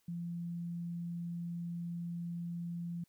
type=tone; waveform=sine; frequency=171.4 Hz; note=F3; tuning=32 cents flat; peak=-37 dBFS; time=0.08-3.04 s; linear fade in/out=5 ms; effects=white hiss -75 dBFS RMS until 3.08 s